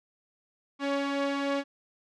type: tone pair together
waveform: sawtooth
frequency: 278.8 / 561 Hz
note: C#4 / C#5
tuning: +10 / +21 cents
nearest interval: octave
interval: 1211 cents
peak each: -25 / -28 dBFS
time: 0.79-1.64 s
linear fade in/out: 50 ms
effects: low-pass 4000 Hz 12 dB/octave